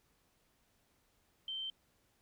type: tone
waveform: sine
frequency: 3115 Hz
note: G7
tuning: 12 cents flat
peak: -38 dBFS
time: 1.48-1.7 s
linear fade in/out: 2 ms
effects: pink hiss -74 dBFS RMS until 2.21 s